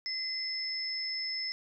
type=tone pair together; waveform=sine; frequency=2047 / 5238 Hz; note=C7 / E8; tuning=-38 / -12 cents; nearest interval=octave + major third; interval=1626 cents; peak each=-40 / -33 dBFS; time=0.06-1.52 s; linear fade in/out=0 ms; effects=none